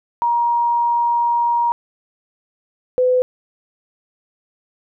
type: tone pair in turn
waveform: sine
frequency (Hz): 946 / 504.6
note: A#5 / B4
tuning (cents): +25 / +37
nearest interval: major seventh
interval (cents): 1088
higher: first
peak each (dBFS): -14 / -12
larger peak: second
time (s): 0.22-1.72 / 2.98-3.22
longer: first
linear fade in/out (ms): 0
effects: none